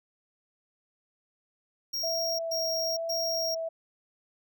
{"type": "tone bursts", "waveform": "square", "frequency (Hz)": 5588, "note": "F8", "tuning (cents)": 0, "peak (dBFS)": -30, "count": 3, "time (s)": [1.93, 3.55], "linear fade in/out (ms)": 10, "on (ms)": 460, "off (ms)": 120}
{"type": "tone with vibrato", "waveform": "sine", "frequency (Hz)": 659.3, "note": "E5", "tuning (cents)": 0, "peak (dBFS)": -30, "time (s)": [2.03, 3.69], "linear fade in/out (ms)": 10, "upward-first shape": "sine", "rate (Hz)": 1.1, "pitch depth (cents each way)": 13}
{"effects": []}